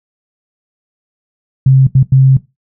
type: tone bursts at uneven times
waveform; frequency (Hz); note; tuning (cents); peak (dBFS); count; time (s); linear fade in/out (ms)
sine; 133.1; C3; +30; -3; 3; 1.66-1.87 / 1.95-2.03 / 2.12-2.37; 5
effects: noise-tail reverb RT60 0.2 s tail -17 dB re dry